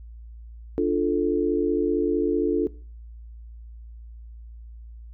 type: chord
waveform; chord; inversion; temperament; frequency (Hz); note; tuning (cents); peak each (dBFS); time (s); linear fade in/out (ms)
sine; D minor; none; equal; 293.7 / 349.2 / 440; D4 / F4 / A4; 0 / 0 / 0; -24; 0.78-2.67; 0
effects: noise-tail reverb RT60 0.4 s tail -19 dB re dry + added 57 Hz sine -39 dBFS peak until 5.13 s